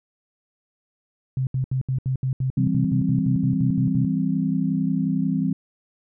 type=tone bursts; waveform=sine; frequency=130.81 Hz; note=C3; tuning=in tune; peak=-20 dBFS; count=16; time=1.37-4.05 s; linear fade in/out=2 ms; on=100 ms; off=72 ms
type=chord; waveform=sine; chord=C major; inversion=first; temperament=equal; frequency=164.81 / 196 / 261.6 Hz; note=E3 / G3 / C4; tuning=0 / 0 / 0 cents; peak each=-24 dBFS; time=2.57-5.53 s; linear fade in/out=5 ms
effects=none